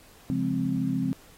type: chord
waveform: sine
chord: Db major seventh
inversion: none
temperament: equal with one note detuned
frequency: 136.53 / 174.61 / 207.7 / 261.6 Hz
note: Db3 / F3 / Ab3 / C4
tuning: -26 / 0 / 0 / 0 cents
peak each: -32 / -30 / -32 / -27 dBFS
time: 0.3-1.13 s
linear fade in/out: 0 ms
effects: pink hiss -54 dBFS RMS until 1.37 s + AAC 48 kbps